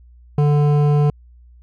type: tone with hard clipping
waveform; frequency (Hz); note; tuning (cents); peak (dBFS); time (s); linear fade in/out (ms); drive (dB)
sine; 146.83; D3; 0; -14; 0.38-1.1; 2; 12
effects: added 60 Hz sine -43 dBFS peak until 1.62 s